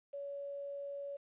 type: tone with quantisation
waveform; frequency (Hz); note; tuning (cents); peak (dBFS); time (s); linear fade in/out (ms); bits
sine; 564; C#5; +30; -40; 0.13-1.17; 10; 11
effects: resampled to 8000 Hz